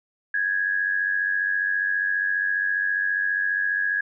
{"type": "tone with amplitude modulation", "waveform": "sine", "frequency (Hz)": 1661.2, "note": "G#6", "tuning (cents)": 0, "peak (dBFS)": -18, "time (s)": [0.34, 4.01], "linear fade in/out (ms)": 5, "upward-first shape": "sine", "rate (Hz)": 94.8, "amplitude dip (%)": 65, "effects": []}